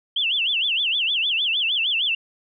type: tone with vibrato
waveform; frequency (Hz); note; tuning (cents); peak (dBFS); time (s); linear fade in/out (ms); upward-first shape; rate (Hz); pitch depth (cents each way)
sine; 3044; F#7; +48; -19; 0.16-2.15; 5; sine; 6.5; 250
effects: none